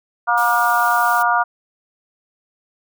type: harmonic tone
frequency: 237.9 Hz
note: A#3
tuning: 35 cents sharp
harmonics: 3 / 4 / 5 / 6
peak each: -19 / -19 / -19 / -19 dBFS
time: 0.27-1.44 s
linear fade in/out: 20 ms
type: noise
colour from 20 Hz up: blue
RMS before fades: -31 dBFS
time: 0.37-1.23 s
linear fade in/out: 10 ms
effects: none